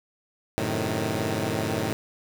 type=chord; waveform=10% pulse; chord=F# diminished seventh; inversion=none; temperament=equal; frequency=92.5 / 110 / 130.81 / 155.56 Hz; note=F#2 / A2 / C3 / Eb3; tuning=0 / 0 / 0 / 0 cents; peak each=-25 / -20 / -26 / -23 dBFS; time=0.58-1.93 s; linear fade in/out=0 ms; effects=8-bit